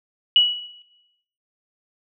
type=tone with exponential decay; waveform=sine; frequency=2932 Hz; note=F#7; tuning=16 cents flat; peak=-9 dBFS; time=0.36-0.82 s; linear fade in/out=1 ms; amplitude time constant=100 ms; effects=noise-tail reverb RT60 0.9 s tail -17 dB re dry